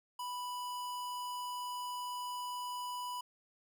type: tone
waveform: square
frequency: 987.8 Hz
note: B5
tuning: in tune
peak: -39 dBFS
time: 0.19-3.21 s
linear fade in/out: 5 ms
effects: none